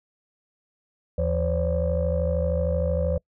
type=tone cluster; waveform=sine; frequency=78.8 / 168.2 / 516 / 569 Hz; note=D#2 / E3 / C5 / C#5; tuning=+23 / +35 / -24 / +45 cents; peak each=-24 / -29 / -26 / -27 dBFS; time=1.18-3.18 s; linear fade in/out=5 ms; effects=noise-tail reverb RT60 0.1 s tail -26 dB re dry + tanh soft clip ceiling -14 dBFS